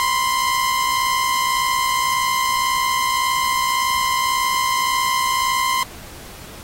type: tone pair together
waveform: sawtooth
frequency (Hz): 984.7 / 1046.5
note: B5 / C6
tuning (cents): -5 / 0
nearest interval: minor second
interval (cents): 105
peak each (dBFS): -20 / -14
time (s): 0-5.83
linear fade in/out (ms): 0
effects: pink hiss -39 dBFS RMS until 6.63 s + AAC 48 kbps